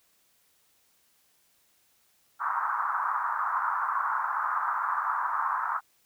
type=band-pass noise; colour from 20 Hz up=pink; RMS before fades=-29 dBFS; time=2.39-5.81 s; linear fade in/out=50 ms; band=940 to 1400 Hz; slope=48 dB/octave; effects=white hiss -67 dBFS RMS until 6.05 s